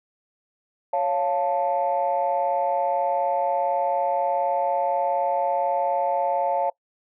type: chord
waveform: sine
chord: Db augmented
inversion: none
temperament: equal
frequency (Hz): 554.4 / 698.5 / 880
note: Db5 / F5 / A5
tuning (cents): 0 / 0 / 0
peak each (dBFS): -24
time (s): 0.93-6.7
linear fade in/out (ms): 5
effects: noise-tail reverb RT60 0.1 s tail -23 dB re dry + tanh soft clip ceiling -13 dBFS